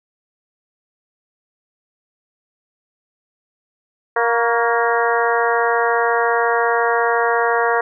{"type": "harmonic tone with a mistuned harmonic", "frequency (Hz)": 234.3, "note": "A#3", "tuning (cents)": 9, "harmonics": [2, 3, 4, 5, 6, 7, 8], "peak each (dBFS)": [-19, -21, -22, -23, -24, -24, -25], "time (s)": [4.16, 7.81], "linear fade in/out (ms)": 5, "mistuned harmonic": 5, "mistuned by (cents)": -56, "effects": []}